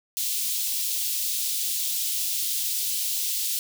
white high-pass noise, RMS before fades -27 dBFS, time 0.17-3.59 s, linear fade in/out 0 ms, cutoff 3100 Hz, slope 24 dB/octave, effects none

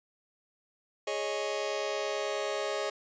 sawtooth chord, Ab suspended fourth, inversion none, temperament just, 415.3 / 553.7 / 623 Hz, Ab4 / Db5 / Eb5, 0 / -2 / +2 cents, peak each -31 dBFS, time 1.07-2.9 s, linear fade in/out 5 ms, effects resampled to 16000 Hz

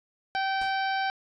harmonic tone, 774 Hz, G5, 22 cents flat, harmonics 1 / 2 / 3 / 4 / 5 / 6 / 7, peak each -27 / -31 / -38 / -40 / -43 / -42 / -46 dBFS, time 0.35-1.1 s, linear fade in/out 0 ms
pink noise with exponential decay, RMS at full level -41 dBFS, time 0.61-0.82 s, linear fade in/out 5 ms, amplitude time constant 45 ms
effects resampled to 22050 Hz

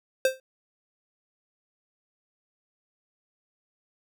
square tone with exponential decay, 523.3 Hz, C5, in tune, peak -17 dBFS, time 0.25-0.4 s, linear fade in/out 2 ms, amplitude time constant 31 ms, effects none

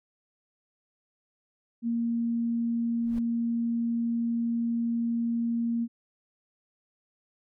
sine tone, 233.1 Hz, A#3, in tune, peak -25 dBFS, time 1.82-5.88 s, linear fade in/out 50 ms
brown noise with exponential growth, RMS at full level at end -37 dBFS, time 2.96-3.19 s, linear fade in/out 5 ms, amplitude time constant 49 ms
effects none

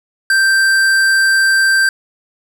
triangle tone with hard clipping, 1568 Hz, G6, in tune, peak -11 dBFS, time 0.3-1.89 s, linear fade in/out 2 ms, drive 17 dB, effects none

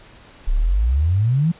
sine exponential sweep, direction up, 30.71 to 174.61 Hz, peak -14 dBFS, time 0.47-1.52 s, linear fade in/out 10 ms, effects pink hiss -46 dBFS RMS until 1.59 s + resampled to 8000 Hz

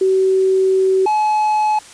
sine / triangle tone pair in turn, 380 / 853.1 Hz, F#4 / G#5, +46 / +46 cents, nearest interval octave + major second, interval 1400 cents, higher second, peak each -11 dBFS, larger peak neither, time 0.01-1.06 / 1.06-1.79 s, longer first, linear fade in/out 5 ms, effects white hiss -40 dBFS RMS until 1.93 s + resampled to 22050 Hz

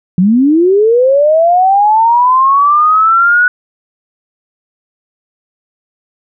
sine linear sweep, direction up, 171.3 to 1480 Hz, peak -5 dBFS, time 0.18-3.48 s, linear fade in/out 2 ms, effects none

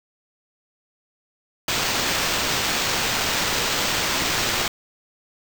violet noise with sample-and-hold, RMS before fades -23 dBFS, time 1.68-4.68 s, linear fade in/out 2 ms, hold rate 11025 Hz, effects none

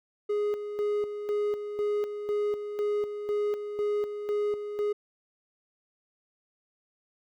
triangle tone with tremolo, 415.3 Hz, G#4, in tune, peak -23 dBFS, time 0.29-4.93 s, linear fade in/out 10 ms, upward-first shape square, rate 2 Hz, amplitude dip 60%, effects none

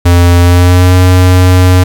square tone with pitch glide, 87.31 to 91.28 Hz, F2 to F#2, 0 to -23 cents, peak -3 dBFS, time 0.05-1.84 s, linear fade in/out 10 ms, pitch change +77 cents, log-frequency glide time 0.4-0.95 s, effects 7-bit

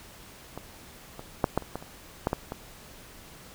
clicks, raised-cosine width 1 ms, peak -22 / -24 / -7 / -9 / -27 / -18 / -28 / -10 / -12 / -19 dBFS, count 10, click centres 0.576 / 1.194 / 1.442 / 1.576 / 1.623 / 1.756 / 1.825 / 2.271 / 2.331 / 2.521 s, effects pink hiss -49 dBFS RMS until 3.54 s

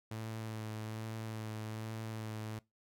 sawtooth tone with vibrato, 110 Hz, A2, in tune, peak -36 dBFS, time 0.11-2.59 s, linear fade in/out 5 ms, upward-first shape sine, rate 1.2 Hz, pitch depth 20 cents each way, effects noise-tail reverb RT60 0.2 s tail -21 dB re dry

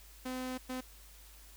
sawtooth tone bursts at uneven times, 255.8 Hz, C4, 39 cents flat, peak -33 dBFS, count 2, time 0.25-0.58 / 0.69-0.81 s, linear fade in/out 10 ms, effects added 51 Hz sine -55 dBFS peak until 1.56 s + white hiss -58 dBFS RMS until 1.56 s

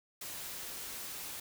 white noise, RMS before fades -43 dBFS, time 0.21-1.4 s, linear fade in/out 5 ms, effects none

